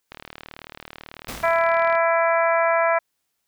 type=click train; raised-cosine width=0.3 ms; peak=-20 dBFS; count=71; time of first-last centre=0.12-1.952 s; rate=38.2 Hz
type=noise with exponential decay; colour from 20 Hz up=pink; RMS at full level=-30 dBFS; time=1.28-1.84 s; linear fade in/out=5 ms; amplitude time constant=120 ms
type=harmonic tone; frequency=332.9 Hz; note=E4; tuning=17 cents sharp; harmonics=2 / 3 / 4 / 5 / 6 / 7; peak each=-19 / -23 / -25 / -27 / -29 / -30 dBFS; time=1.43-2.99 s; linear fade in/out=10 ms
effects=white hiss -75 dBFS RMS until 3.47 s